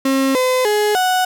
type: tone with pitch steps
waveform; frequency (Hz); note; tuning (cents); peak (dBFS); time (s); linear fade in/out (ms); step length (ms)
35% pulse; 268.7 / 510 / 419.5 / 739; C4 / C5 / G#4 / F#5; +46 / -44 / +17 / -2; -12; 0.05-1.25; 5; 300
effects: none